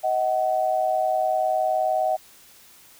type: tone pair together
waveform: sine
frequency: 632 / 751.6 Hz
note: D#5 / F#5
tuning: +27 / +27 cents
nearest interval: minor third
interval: 300 cents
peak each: -23 / -22 dBFS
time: 0.03-2.17 s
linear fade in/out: 20 ms
effects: white hiss -51 dBFS RMS until 2.99 s